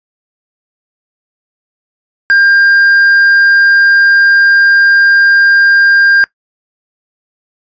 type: tone with tanh clipping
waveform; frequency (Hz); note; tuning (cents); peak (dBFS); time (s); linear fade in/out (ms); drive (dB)
triangle; 1600; G6; +35; -5; 2.3-6.24; 0; 8
effects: noise-tail reverb RT60 0.1 s tail -21 dB re dry + resampled to 16000 Hz